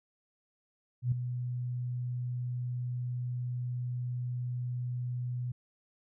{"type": "tone with ADSR envelope", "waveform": "sine", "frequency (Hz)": 123.5, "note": "B2", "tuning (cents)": 0, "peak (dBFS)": -23, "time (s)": [1.02, 5.52], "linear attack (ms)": 99, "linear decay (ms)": 5, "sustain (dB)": -9, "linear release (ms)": 7, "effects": []}